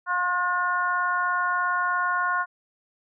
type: harmonic tone with a mistuned harmonic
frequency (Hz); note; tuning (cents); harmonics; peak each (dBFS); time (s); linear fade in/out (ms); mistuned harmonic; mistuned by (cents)
356.6; F4; +36; 2 / 3 / 4 / 5; -32 / -25 / -25 / -36; 0.06-2.46; 50; 4; +19
effects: none